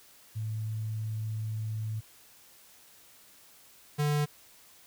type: tone pair in turn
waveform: sine / square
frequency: 109.3 / 147.64 Hz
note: A2 / D3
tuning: -11 / +9 cents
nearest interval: perfect fourth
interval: 520 cents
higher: second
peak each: -31 / -26 dBFS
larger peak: second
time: 0.35-2.01 / 3.98-4.26 s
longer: first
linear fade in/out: 20 ms
effects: white hiss -57 dBFS RMS until 4.86 s